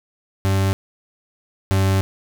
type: tone pair in turn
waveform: 40% pulse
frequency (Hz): 96.8 / 96.33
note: G2 / G2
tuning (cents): -21 / -30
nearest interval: unison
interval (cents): 9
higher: first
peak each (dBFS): -15 / -14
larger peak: second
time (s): 0.45-0.73 / 1.71-2.01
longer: second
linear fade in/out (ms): 0
effects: none